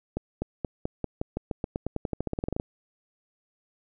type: accelerating click train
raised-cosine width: 2 ms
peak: -15 dBFS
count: 23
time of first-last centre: 0.17-2.599 s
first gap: 250 ms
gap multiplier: 0.91
effects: none